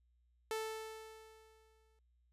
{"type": "tone with exponential decay", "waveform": "sawtooth", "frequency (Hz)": 440, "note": "A4", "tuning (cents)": 0, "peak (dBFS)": -32, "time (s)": [0.51, 1.99], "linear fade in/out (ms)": 1, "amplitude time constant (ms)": 320, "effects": ["added 60 Hz sine -70 dBFS peak until 2.32 s", "resampled to 32000 Hz"]}